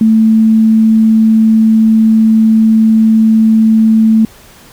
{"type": "tone", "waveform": "sine", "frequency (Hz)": 221.1, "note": "A3", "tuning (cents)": 9, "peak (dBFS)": -4, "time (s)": [0.01, 4.25], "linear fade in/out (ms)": 2, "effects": ["pink hiss -39 dBFS RMS until 4.72 s"]}